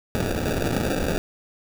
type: noise with sample-and-hold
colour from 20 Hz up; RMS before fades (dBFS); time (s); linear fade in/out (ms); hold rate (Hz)
violet; -24; 0.15-1.18; 0; 1050
effects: none